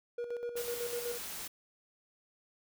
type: tone with tremolo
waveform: triangle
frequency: 478.5 Hz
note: A#4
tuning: 45 cents sharp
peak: -32 dBFS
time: 0.18-1.18 s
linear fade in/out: 5 ms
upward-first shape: square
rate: 8 Hz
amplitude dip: 55%
type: noise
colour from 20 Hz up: white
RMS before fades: -42 dBFS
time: 0.56-1.48 s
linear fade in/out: 10 ms
effects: none